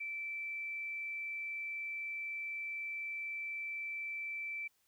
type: tone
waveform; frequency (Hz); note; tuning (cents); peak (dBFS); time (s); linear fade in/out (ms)
sine; 2328; D7; -16; -38; 0-4.68; 10
effects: white hiss -75 dBFS RMS until 4.87 s